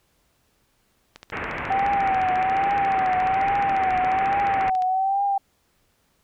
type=click train; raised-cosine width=0.2 ms; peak=-22 dBFS; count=53; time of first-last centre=1.16-4.822 s; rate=14.2 Hz
type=low-pass noise; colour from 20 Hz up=white; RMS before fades=-30 dBFS; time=1.32-4.7 s; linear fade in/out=5 ms; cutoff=2400 Hz; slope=48 dB/octave
type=tone with vibrato; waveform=sine; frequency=770 Hz; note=G5; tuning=31 cents flat; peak=-19 dBFS; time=1.7-5.38 s; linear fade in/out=5 ms; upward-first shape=triangle; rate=1.2 Hz; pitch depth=80 cents each way
effects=pink hiss -66 dBFS RMS until 6.23 s